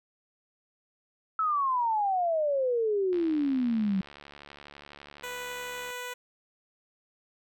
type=exponential sweep; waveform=sine; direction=down; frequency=1318.5 to 186.4 Hz; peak=-24 dBFS; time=1.39-4.01 s; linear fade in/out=2 ms
type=click train; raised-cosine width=0.3 ms; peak=-30 dBFS; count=201; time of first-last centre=3.13-5.904 s; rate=72.1 Hz
type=tone; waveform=10% pulse; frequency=493.9 Hz; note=B4; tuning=in tune; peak=-27 dBFS; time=5.23-6.14 s; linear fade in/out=10 ms
effects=none